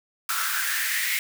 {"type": "noise with high-pass filter sweep", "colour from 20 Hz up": "white", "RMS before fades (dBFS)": -26, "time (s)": [0.29, 1.19], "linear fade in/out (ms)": 2, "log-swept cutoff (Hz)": [1300, 2100], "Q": 6.5, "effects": []}